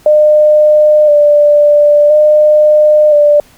sine tone with vibrato, 597 Hz, D5, 28 cents sharp, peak -3 dBFS, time 0.06-3.4 s, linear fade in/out 2 ms, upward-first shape square, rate 0.49 Hz, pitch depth 23 cents each way, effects pink hiss -44 dBFS RMS until 3.57 s

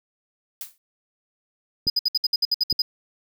blue noise with exponential decay, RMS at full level -30 dBFS, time 0.61-0.78 s, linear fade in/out 1 ms, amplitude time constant 35 ms
clicks, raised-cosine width 3 ms, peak -20 dBFS, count 2, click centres 1.869 / 2.726 s
triangle tone bursts, 4978 Hz, D#8, in tune, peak -16 dBFS, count 11, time 1.87-2.82 s, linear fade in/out 5 ms, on 30 ms, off 62 ms
effects none

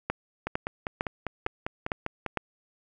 two click trains, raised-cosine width 0.5 ms, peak -12 / -15 dBFS, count 6 / 10, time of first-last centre 0.1-2.373 / 0.47-2.263 s, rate 2.2 / 5.02 Hz, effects none

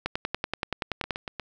two click trains, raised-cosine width 0.3 ms, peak -11 / -17 dBFS, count 12 / 4, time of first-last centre 0.06-1.108 / 1.04-1.397 s, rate 10.5 / 8.4 Hz, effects none

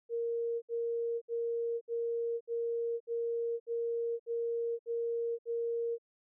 sine tone bursts, 466.2 Hz, A#4, in tune, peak -31 dBFS, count 10, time 0.09-5.984 s, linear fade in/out 50 ms, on 530 ms, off 66 ms, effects none

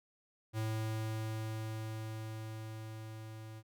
square tone with level ramp, 110 Hz, A2, in tune, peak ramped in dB -34 to -47 dBFS, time 0.53-3.63 s, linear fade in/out 50 ms, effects none

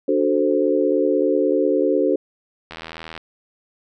sine chord, D dominant seventh, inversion none, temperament equal, 293.7 / 370 / 440 / 523.3 Hz, D4 / F#4 / A4 / C5, 0 / 0 / 0 / 0 cents, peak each -21 dBFS, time 0.08-2.16 s, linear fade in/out 5 ms
click train, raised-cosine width 0.3 ms, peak -17 dBFS, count 39, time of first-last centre 2.71-3.177 s, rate 81.3 Hz
effects none

